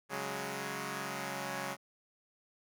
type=chord; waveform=5% pulse; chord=C# suspended fourth; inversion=none; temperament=equal; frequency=138.59 / 185 / 207.7 Hz; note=C#3 / F#3 / G#3; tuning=0 / 0 / 0 cents; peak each=-30 dBFS; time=0.09-1.77 s; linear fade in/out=50 ms; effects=none